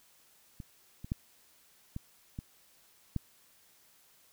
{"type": "clicks", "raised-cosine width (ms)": 5, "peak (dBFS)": [-30, -30, -19, -25, -26, -19], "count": 6, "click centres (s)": [0.602, 1.045, 1.119, 1.964, 2.389, 3.163], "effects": ["white hiss -64 dBFS RMS until 4.32 s"]}